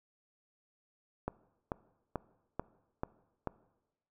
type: click train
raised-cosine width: 1 ms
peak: -20 dBFS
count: 6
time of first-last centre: 1.28-3.473 s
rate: 2.28 Hz
effects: noise-tail reverb RT60 1.0 s tail -20 dB re dry